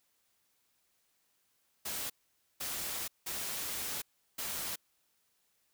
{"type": "noise bursts at uneven times", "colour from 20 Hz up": "white", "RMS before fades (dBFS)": -38, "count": 4, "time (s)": [[1.85, 2.1], [2.6, 3.08], [3.26, 4.02], [4.38, 4.76]], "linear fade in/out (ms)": 10, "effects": ["white hiss -75 dBFS RMS until 5.73 s"]}